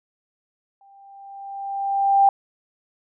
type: tone with exponential growth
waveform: sine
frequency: 791 Hz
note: G5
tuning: 15 cents sharp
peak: -10 dBFS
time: 0.81-2.29 s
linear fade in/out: 2 ms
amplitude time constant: 320 ms
effects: none